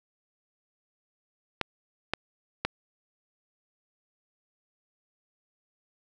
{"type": "clicks", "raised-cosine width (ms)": 0.3, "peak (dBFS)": -10, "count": 3, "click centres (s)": [1.613, 2.136, 2.65], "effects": []}